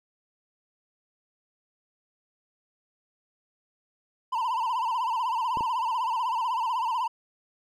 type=tone with vibrato; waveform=triangle; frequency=955 Hz; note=A#5; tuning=42 cents sharp; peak=-23 dBFS; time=4.32-7.08 s; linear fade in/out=10 ms; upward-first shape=sine; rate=16 Hz; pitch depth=130 cents each way
type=clicks; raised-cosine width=2 ms; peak=-23 dBFS; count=2; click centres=5.572 / 5.608 s
effects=none